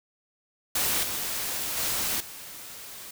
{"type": "noise with level steps", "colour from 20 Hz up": "white", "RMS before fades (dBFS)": [-26, -31, -28, -42], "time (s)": [0.75, 3.11], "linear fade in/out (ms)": 5, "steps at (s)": [1.03, 1.77, 2.2], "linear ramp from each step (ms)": 5, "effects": []}